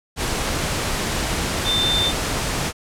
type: tone in noise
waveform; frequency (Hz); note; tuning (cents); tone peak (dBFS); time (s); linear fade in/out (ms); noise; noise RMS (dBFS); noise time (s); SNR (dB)
sine; 3575; A7; +27; -18; 1.64-2.13; 50; pink; -23; 0.16-2.73; +2
effects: low-pass 10000 Hz 12 dB/octave